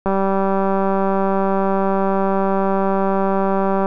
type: click train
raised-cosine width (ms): 1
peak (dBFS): -6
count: 738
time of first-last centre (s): 0.06-3.859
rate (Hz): 194
effects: none